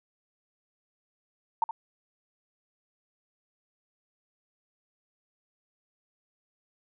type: tone with echo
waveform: sine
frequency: 902 Hz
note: A5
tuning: 43 cents sharp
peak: -21 dBFS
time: 1.62-1.64 s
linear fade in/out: 2 ms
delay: 70 ms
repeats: 1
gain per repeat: -10 dB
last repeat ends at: 1.71 s
effects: none